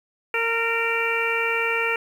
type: harmonic tone with a mistuned harmonic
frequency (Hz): 459.3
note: A#4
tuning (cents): -26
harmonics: 1 / 2 / 3 / 4 / 5 / 6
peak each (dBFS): -27 / -31 / -28 / -29 / -25 / -29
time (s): 0.34-1.96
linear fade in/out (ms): 2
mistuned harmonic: 5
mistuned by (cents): +33
effects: 8-bit